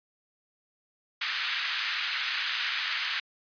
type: band-pass noise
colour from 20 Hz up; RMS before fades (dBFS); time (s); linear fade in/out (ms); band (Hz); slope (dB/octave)
pink; -31; 1.21-3.2; 5; 1500 to 4500; 24
effects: resampled to 11025 Hz